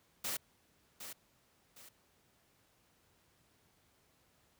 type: noise with echo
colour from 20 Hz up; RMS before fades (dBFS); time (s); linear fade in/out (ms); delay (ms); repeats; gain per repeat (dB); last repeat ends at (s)
white; -38; 0.24-0.37; 5; 760; 2; -9; 1.89
effects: pink hiss -71 dBFS RMS until 4.59 s + high-pass 60 Hz 12 dB/octave